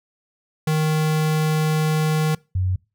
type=tone pair in turn; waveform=square / sine; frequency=155.56 / 92.5 Hz; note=D#3 / F#2; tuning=0 / 0 cents; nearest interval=major sixth; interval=900 cents; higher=first; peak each=-18 dBFS; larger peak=neither; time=0.67-2.35 / 2.55-2.76 s; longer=first; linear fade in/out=5 ms; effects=noise-tail reverb RT60 0.3 s tail -24 dB re dry